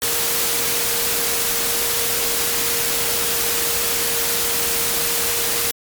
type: tone in noise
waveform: sine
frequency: 468.4 Hz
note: A#4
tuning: 8 cents sharp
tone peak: -30 dBFS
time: 0.02-5.71 s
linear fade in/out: 0 ms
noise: white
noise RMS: -20 dBFS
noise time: 0.02-5.71 s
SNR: -13 dB
effects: MP3 96 kbps